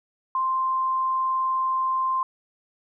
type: tone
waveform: sine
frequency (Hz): 1046.5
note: C6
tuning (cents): 0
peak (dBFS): -21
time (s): 0.35-2.23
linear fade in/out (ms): 2
effects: none